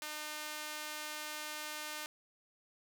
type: tone with high-pass filter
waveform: sawtooth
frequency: 303.4 Hz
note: D#4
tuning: 44 cents flat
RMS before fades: -43 dBFS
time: 0.02-2.06 s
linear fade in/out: 0 ms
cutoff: 1200 Hz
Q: 0.52
effects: none